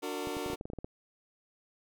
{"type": "chord", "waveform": "sawtooth", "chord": "D augmented", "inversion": "none", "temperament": "just", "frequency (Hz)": [293.7, 367.1, 458.9], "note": ["D4", "F#4", "A#4"], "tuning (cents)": [0, -14, -27], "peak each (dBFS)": -35, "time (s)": [0.02, 0.56], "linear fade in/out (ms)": 20}
{"type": "clicks", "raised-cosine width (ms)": 2, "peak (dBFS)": -26, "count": 11, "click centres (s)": [0.272, 0.368, 0.462, 0.501, 0.533, 0.611, 0.655, 0.701, 0.734, 0.787, 0.845]}
{"effects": []}